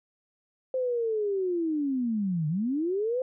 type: linear two-way sweep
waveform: sine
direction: down then up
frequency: 523.3 to 146.83 to 523.3 Hz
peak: -25 dBFS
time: 0.74-3.22 s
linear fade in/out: 2 ms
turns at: 2.48 s
effects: none